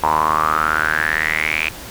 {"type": "tone with band-pass filter sweep", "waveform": "sawtooth", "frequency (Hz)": 77.78, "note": "D#2", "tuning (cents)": 0, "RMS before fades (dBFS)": -18, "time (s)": [0.03, 1.69], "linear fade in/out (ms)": 0, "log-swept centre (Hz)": [930, 2500], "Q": 8.6, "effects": ["pink hiss -34 dBFS RMS until 1.9 s"]}